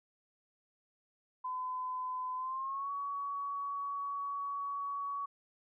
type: tone with pitch glide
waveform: sine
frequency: 1015 to 1126.2 Hz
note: B5 to C#6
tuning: +47 to +27 cents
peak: -35 dBFS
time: 1.44-5.26 s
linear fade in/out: 10 ms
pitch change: +180 cents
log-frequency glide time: 2.36-2.91 s
effects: none